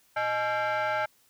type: tone with frequency modulation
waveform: sine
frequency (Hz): 116.54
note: A#2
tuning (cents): 0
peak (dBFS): -23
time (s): 0.16-1.06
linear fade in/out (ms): 10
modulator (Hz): 736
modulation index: 2.3
effects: tanh soft clip ceiling -24 dBFS + white hiss -64 dBFS RMS until 1.29 s